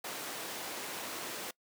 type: high-pass noise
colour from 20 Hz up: pink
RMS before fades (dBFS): -41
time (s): 0.04-1.51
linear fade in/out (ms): 5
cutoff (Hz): 340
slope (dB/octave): 12
effects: noise-tail reverb RT60 0.1 s tail -23 dB re dry